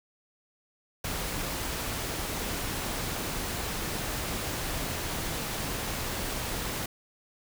pink noise, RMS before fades -33 dBFS, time 1.04-6.86 s, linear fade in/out 5 ms, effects none

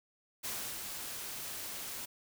white noise with ADSR envelope, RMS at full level -38 dBFS, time 0.43-2.06 s, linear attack 21 ms, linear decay 320 ms, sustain -4 dB, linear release 13 ms, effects none

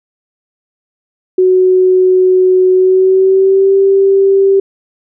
sine tone with pitch glide, 370.4 to 390.6 Hz, F#4 to G4, +2 to -6 cents, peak -5 dBFS, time 1.38-4.6 s, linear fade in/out 5 ms, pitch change +92 cents, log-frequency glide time 2.72-3.75 s, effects none

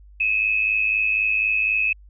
sine tone pair together, 2481 / 2585 Hz, D#7 / E7, -6 / -34 cents, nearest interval minor second, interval 72 cents, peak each -24 / -19 dBFS, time 0.2-1.93 s, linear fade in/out 5 ms, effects added 50 Hz sine -44 dBFS peak until 2.09 s

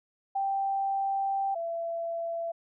sine tone pair in turn, 784 / 671.6 Hz, G5 / E5, 0 / +32 cents, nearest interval minor third, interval 268 cents, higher first, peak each -26 / -30 dBFS, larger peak first, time 0.35-1.55 / 1.55-2.52 s, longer first, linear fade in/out 10 ms, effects none

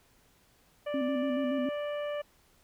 harmonic tone, 587.3 Hz, D5, in tune, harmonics 1 / 2 / 3 / 4 / 5, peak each -32 / -44 / -46 / -50 / -49 dBFS, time 0.86-2.22 s, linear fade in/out 10 ms
sine tone with vibrato, 261.6 Hz, C4, in tune, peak -29 dBFS, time 0.94-1.69 s, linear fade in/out 2 ms, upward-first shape square, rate 7 Hz, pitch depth 60 cents each way
effects pink hiss -65 dBFS RMS until 2.63 s

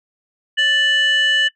sine tone pair together, 1760 / 2960 Hz, A6 / F#7, 0 / 0 cents, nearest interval major sixth, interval 900 cents, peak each -14 dBFS, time 0.57-1.49 s, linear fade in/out 20 ms, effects noise-tail reverb RT60 0.1 s tail -19 dB re dry + tanh soft clip ceiling -9 dBFS

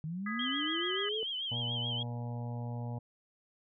sine linear sweep, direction up, 150 to 450 Hz, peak -35 dBFS, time 0.04-1.23 s, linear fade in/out 0 ms
sine chord, G# minor, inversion second, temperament just, 1245.9 / 1661.2 / 1993.5 Hz, D#6 / G#6 / B6, +2 / 0 / +16 cents, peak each -40 / -41 / -40 dBFS, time 0.26-1.09 s, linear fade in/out 5 ms
sine tone with vibrato, 3136 Hz, G7, in tune, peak -34 dBFS, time 0.39-2.03 s, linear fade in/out 5 ms, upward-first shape triangle, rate 6.9 Hz, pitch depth 100 cents each way
harmonic tone, 119.7 Hz, A#2, 46 cents sharp, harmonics 1 / 2 / 4 / 5 / 6 / 7 / 8, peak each -36 / -44 / -50 / -51 / -53 / -50 / -56 dBFS, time 1.51-2.99 s, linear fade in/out 10 ms
effects none

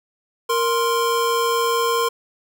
square tone pair together, 466.2 / 1046.6 Hz, A#4 / C6, 0 / 0 cents, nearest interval octave + major second, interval 1400 cents, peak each -21 dBFS, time 0.49-2.09 s, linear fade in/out 10 ms, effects none

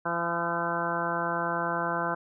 harmonic tone with a mistuned harmonic, 170 Hz, F3, 46 cents flat, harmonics 1 / 2 / 3 / 4 / 5 / 6 / 7 / 8 / 9, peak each -37 / -37 / -36 / -34 / -36 / -33 / -38 / -35 / -34 dBFS, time 0.05-2.15 s, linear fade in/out 10 ms, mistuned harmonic 7, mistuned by +42 cents, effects none

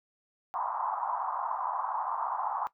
white band-pass noise, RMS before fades -33 dBFS, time 0.54-2.67 s, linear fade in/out 0 ms, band 780 to 1100 Hz, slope 48 dB/octave, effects noise-tail reverb RT60 0.1 s tail -17 dB re dry

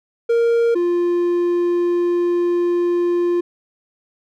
triangle tone pair in turn, 466.2 / 349.3 Hz, A#4 / F4, 0 / 0 cents, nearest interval perfect fourth, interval 500 cents, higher first, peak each -11 / -13 dBFS, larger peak first, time 0.29-0.75 / 0.75-3.41 s, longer second, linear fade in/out 10 ms, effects none

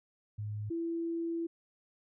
sine tone pair in turn, 105.2 / 334 Hz, G#2 / E4, +23 / +23 cents, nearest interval octave + minor sixth, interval 2000 cents, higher second, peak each -35 / -32 dBFS, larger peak second, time 0.38-0.7 / 0.7-1.47 s, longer second, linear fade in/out 10 ms, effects none

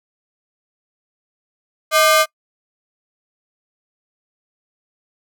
sawtooth ring-modulated tone, 917 Hz, A#5, 29 cents flat, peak -4 dBFS, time 1.91-2.26 s, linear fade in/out 50 ms, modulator 284 Hz, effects noise-tail reverb RT60 0.1 s tail -25 dB re dry

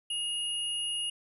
sine tone pair together, 2862 / 10199 Hz, F7 / D#9, +42 / +42 cents, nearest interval octave + minor seventh, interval 2200 cents, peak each -31 / -37 dBFS, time 0.1-1.1 s, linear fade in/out 5 ms, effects none

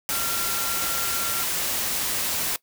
sine tone in noise, 1375 Hz, F6, 27 cents flat, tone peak -32 dBFS, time 0.11-1.43 s, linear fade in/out 0 ms, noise white, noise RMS -26 dBFS, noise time 0.09-2.56 s, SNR -9 dB, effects noise-tail reverb RT60 0.1 s tail -20 dB re dry

